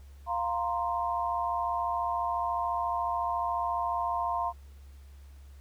sine chord, F suspended fourth, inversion none, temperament equal, 698.5 / 932.3 / 1046.5 Hz, F5 / Bb5 / C6, 0 / 0 / 0 cents, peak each -32 dBFS, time 0.26-4.53 s, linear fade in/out 50 ms, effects added 69 Hz sine -47 dBFS peak until 5.6 s + pink hiss -64 dBFS RMS until 5.6 s

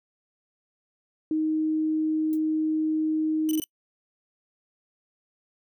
sine tone, 312.6 Hz, D#4, 8 cents sharp, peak -22 dBFS, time 1.31-3.6 s, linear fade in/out 2 ms
violet noise with exponential decay, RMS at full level -41 dBFS, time 2.33-2.41 s, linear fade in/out 0 ms, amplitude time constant 17 ms
5% pulse tone bursts, 2988 Hz, F#7, 16 cents sharp, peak -23 dBFS, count 4, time 3.49-3.64 s, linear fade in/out 0 ms, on 21 ms, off 22 ms
effects noise-tail reverb RT60 0.1 s tail -26 dB re dry

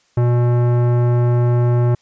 sine tone with tanh clipping, 121 Hz, B2, 35 cents flat, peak -14 dBFS, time 0.17-1.95 s, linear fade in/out 5 ms, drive 17 dB, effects white hiss -59 dBFS RMS until 2.01 s + resampled to 16000 Hz

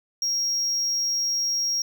triangle tone, 5600 Hz, F8, 4 cents sharp, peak -21 dBFS, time 0.22-1.82 s, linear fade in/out 2 ms, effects none

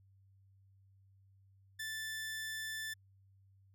sawtooth tone, 1760 Hz, A6, in tune, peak -36 dBFS, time 1.79-2.94 s, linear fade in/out 10 ms, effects added 97 Hz sine -63 dBFS peak until 3.74 s

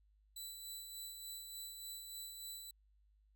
15% pulse tone with tremolo, 3977 Hz, B7, 11 cents sharp, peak -38 dBFS, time 0.36-2.71 s, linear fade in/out 5 ms, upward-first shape sine, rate 3.4 Hz, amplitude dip 40%, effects added 51 Hz sine -68 dBFS peak until 3.35 s

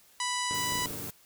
harmonic tone, 987.8 Hz, B5, in tune, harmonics 1 / 2 / 3 / 4 / 5 / 6 / 7 / 8 / 9 / 10, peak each -33 / -36 / -38 / -39 / -40 / -41 / -41 / -42 / -43 / -43 dBFS, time 0.2-0.86 s, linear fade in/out 2 ms
15% pulse chord, Gb augmented, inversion none, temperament equal with one note detuned, 94.12 / 116.54 / 146.83 Hz, Gb2 / Bb2 / D3, +30 / 0 / 0 cents, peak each -38 / -39 / -38 dBFS, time 0.51-1.1 s, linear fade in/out 0 ms
blue noise, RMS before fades -40 dBFS, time 0.54-1.11 s, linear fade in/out 10 ms
clicks, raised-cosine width 2 ms, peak -28 dBFS, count 6, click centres 0.722 / 0.755 / 0.791 / 0.822 / 0.858 / 0.908 s
effects white hiss -60 dBFS RMS until 1.25 s

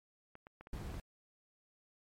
clicks, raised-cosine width 0.5 ms, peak -37 dBFS, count 6, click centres 0.354 / 0.469 / 0.61 / 0.671 / 0.901 / 0.943 s
brown noise, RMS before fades -43 dBFS, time 0.73-1 s, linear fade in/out 2 ms
effects MP3 64 kbps

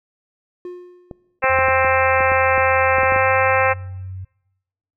triangle tone with exponential decay, 357.4 Hz, F4, 40 cents sharp, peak -25 dBFS, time 0.65-1.39 s, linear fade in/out 2 ms, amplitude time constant 160 ms
clicks, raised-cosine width 2 ms, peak -18 dBFS, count 12, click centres 1.112 / 1.441 / 1.588 / 1.685 / 1.847 / 2.206 / 2.318 / 2.579 / 2.984 / 3.033 / 3.122 / 3.162 s
harmonic tone, 263.2 Hz, C4, 10 cents sharp, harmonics 2 / 3 / 4 / 5 / 6 / 7 / 8 / 9 / 10, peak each -19 / -21 / -22 / -23 / -24 / -24 / -25 / -26 / -26 dBFS, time 1.42-3.74 s, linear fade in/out 20 ms
sine tone with pitch glide, 86 to 93.78 Hz, F2 to F#2, -26 to +24 cents, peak -28 dBFS, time 1.49-4.25 s, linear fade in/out 10 ms, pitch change +150 cents, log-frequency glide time 3.06-3.18 s
effects noise-tail reverb RT60 1.0 s tail -26 dB re dry

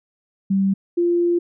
sine tone pair in turn, 194.4 / 346.4 Hz, G3 / F4, -14 / -14 cents, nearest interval minor seventh, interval 1000 cents, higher second, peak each -15 dBFS, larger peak neither, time 0.5-0.74 / 0.97-1.39 s, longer second, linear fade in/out 10 ms, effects none

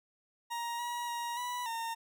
40% pulse tone with pitch steps, 940 / 958 / 947 / 982 / 915 Hz, A#5 / A#5 / A#5 / B5 / A#5, +14 / +47 / +27 / -10 / -32 cents, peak -34 dBFS, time 0.5-1.95 s, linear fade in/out 20 ms, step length 290 ms, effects none

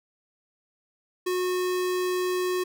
square tone, 364.2 Hz, F#4, 27 cents flat, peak -25 dBFS, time 1.26-2.64 s, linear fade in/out 10 ms, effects none

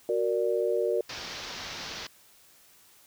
sine chord, Gb augmented, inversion none, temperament equal, 370 / 466.2 / 587.3 Hz, Gb4 / Bb4 / D5, 0 / 0 / 0 cents, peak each -29 / -27 / -30 dBFS, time 0.09-1.01 s, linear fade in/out 2 ms
white low-pass noise, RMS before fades -39 dBFS, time 1.09-2.07 s, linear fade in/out 5 ms, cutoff 5800 Hz, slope 48 dB/octave
effects white hiss -58 dBFS RMS until 3.06 s

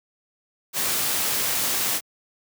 white noise, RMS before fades -24 dBFS, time 0.73-2.01 s, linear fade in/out 50 ms, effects high-pass 100 Hz 12 dB/octave

